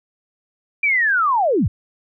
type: linear sweep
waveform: sine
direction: down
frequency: 2382 to 58.9 Hz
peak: -14 dBFS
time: 0.83-1.68 s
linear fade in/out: 5 ms
effects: none